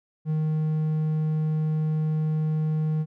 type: tone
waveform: triangle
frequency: 155.56 Hz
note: D#3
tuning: in tune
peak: -20 dBFS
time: 0.25-3.06 s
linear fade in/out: 50 ms
effects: none